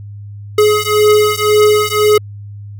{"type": "beating tone pair", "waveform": "square", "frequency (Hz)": [421.1, 423], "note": ["G#4", "G#4"], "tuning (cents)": [24, 32], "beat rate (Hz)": 1.9, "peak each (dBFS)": [-12, -12], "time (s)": [0.58, 2.18], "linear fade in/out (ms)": 5, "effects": ["added 102 Hz sine -27 dBFS peak until 2.79 s"]}